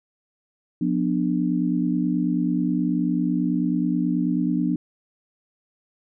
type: chord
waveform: sine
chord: B diminished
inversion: second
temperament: just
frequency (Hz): 177.8 / 246.9 / 296.3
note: F3 / B3 / D4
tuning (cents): +31 / 0 / +15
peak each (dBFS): -24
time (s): 0.81-4.76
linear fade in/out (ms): 5
effects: none